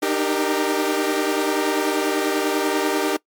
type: chord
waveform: sawtooth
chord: Eb major seventh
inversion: third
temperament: equal with one note detuned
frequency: 300.9 / 311.1 / 392 / 466.2 Hz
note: D4 / Eb4 / G4 / Bb4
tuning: +42 / 0 / 0 / 0 cents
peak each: -20 / -23 / -19 / -22 dBFS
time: 0.02-3.17 s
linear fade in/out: 10 ms
effects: noise-tail reverb RT60 0.1 s tail -22 dB re dry + MP3 96 kbps